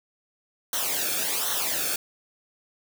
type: noise with flanger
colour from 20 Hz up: white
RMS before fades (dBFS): -27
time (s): 0.73-1.96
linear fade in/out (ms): 2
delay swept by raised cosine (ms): 0.41 to 1.03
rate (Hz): 1.3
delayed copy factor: -0.75
effects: none